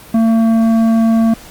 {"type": "tone with tanh clipping", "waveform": "sine", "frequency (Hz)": 225.9, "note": "A3", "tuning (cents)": 46, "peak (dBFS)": -10, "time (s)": [0.14, 1.34], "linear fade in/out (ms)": 5, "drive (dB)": 10, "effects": ["pink hiss -37 dBFS RMS until 1.5 s", "Opus 32 kbps"]}